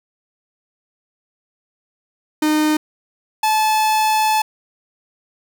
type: tone pair in turn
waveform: 45% pulse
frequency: 306.3 / 866.3 Hz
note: D#4 / A5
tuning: -27 / -27 cents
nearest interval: octave + tritone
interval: 1800 cents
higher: second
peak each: -14 dBFS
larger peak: neither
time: 2.42-2.77 / 3.43-4.42 s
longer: second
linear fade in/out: 5 ms
effects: none